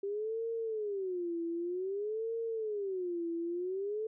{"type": "tone with vibrato", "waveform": "sine", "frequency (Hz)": 392, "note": "G4", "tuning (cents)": 0, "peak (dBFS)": -33, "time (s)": [0.03, 4.07], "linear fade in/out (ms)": 5, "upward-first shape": "sine", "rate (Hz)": 0.53, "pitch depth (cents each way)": 270, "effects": []}